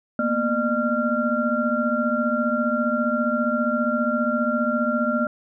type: tone cluster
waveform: sine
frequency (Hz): 229.3 / 244.2 / 603 / 1380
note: A#3 / B3 / D5 / F6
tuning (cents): -28 / -19 / +46 / -21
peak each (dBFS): -25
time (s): 0.19-5.27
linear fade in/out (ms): 2
effects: none